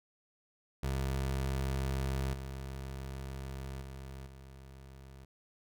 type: tone with level steps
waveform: 25% pulse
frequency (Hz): 66.8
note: C2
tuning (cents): +36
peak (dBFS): -28 / -36 / -40 / -46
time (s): 0.83-5.25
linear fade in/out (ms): 5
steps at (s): 2.33 / 3.81 / 4.26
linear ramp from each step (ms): 5
effects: none